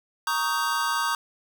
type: chord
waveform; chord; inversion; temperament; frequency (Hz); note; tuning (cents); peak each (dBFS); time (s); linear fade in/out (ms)
square; Eb dominant seventh; second; just; 933.4 / 1120.1 / 1244.5 / 1555.6; Bb5 / Db6 / Eb6 / G6; +2 / +18 / 0 / -14; -30; 0.27-1.15; 2
effects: none